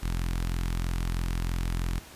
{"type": "tone with notch filter", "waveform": "sawtooth", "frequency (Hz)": 43.11, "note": "F1", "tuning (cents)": -22, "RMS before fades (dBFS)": -29, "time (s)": [0.02, 2], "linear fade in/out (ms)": 20, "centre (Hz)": 530, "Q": 0.68, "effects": ["pink hiss -48 dBFS RMS until 2.15 s", "resampled to 32000 Hz"]}